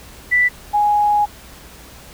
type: tone pair in turn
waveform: sine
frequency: 1975.5 / 830.6 Hz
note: B6 / G#5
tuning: 0 / 0 cents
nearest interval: octave + minor third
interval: 1500 cents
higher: first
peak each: -11 / -12 dBFS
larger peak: first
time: 0.31-0.49 / 0.73-1.26 s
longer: second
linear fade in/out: 20 ms
effects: added 60 Hz sine -46 dBFS peak until 2.13 s + pink hiss -41 dBFS RMS until 2.13 s